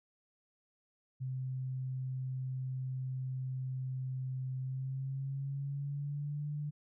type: tone with pitch glide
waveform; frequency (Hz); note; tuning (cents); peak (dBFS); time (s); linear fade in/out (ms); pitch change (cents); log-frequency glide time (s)
sine; 130 to 147.62; C3 to D3; -11 to +9; -35; 1.2-6.71; 20; +220; 4.59-6.48
effects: none